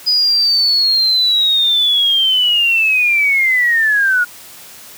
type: linear sweep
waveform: sine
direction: down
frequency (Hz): 4978 to 1425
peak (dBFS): -10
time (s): 0.06-4.25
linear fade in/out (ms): 20
effects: white hiss -37 dBFS RMS until 4.97 s + high-pass 60 Hz 12 dB/octave